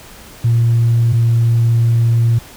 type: tone pair in turn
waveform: sine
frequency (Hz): 116.7 / 116.26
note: A#2 / A#2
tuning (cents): +2 / -4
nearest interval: unison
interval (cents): 6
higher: first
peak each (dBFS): -8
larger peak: neither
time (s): 0.44-1.13 / 1.13-2.39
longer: second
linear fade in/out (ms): 10
effects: tanh soft clip ceiling -6 dBFS + pink hiss -38 dBFS RMS until 2.56 s